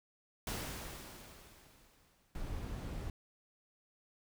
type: noise with exponential decay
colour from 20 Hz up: pink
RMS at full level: -39 dBFS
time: 0.47-2.59 s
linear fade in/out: 2 ms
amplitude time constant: 460 ms
type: noise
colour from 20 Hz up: brown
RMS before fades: -41 dBFS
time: 2.35-3.1 s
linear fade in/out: 2 ms
effects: none